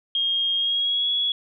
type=tone with pitch glide; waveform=sine; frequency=3239 to 3363 Hz; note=G#7 to G#7; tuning=-44 to +21 cents; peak=-20 dBFS; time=0.15-1.32 s; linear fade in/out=2 ms; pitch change=+65 cents; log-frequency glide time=0.56-1.1 s; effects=none